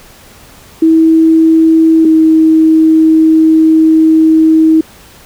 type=tone pair in turn; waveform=sine; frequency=322.8 / 318.4 Hz; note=E4 / D#4; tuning=-36 / +40 cents; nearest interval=unison; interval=24 cents; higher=first; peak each=-3 dBFS; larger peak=neither; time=0.82-2.05 / 2.05-4.81 s; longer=second; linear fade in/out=5 ms; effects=pink hiss -38 dBFS RMS until 5.25 s